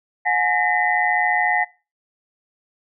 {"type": "tone cluster", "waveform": "sine", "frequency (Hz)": [725, 839, 1841, 2005], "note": ["F#5", "G#5", "A#6", "B6"], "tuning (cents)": [-35, 17, -22, 26], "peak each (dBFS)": -22, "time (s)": [0.25, 1.65], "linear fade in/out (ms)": 20, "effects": ["noise-tail reverb RT60 0.3 s tail -20 dB re dry"]}